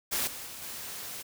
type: noise with level steps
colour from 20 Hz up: white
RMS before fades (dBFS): -30 / -41 / -43 / -40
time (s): 0.11-1.23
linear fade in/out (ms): 20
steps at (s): 0.27 / 0.46 / 0.62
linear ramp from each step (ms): 5
effects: none